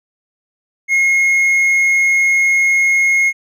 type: tone with hard clipping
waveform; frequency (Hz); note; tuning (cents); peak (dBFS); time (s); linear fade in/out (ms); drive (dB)
sine; 2156; C#7; -49; -11; 0.88-3.33; 50; 3
effects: none